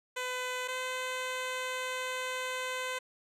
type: tone pair in turn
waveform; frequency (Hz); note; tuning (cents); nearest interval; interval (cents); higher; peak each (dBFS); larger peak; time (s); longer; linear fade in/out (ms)
10% pulse; 504 / 511.3; B4 / C5; +35 / -40; unison; 25; second; -25; neither; 0.16-0.68 / 0.68-2.99; second; 10
effects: low-pass 10000 Hz 12 dB/octave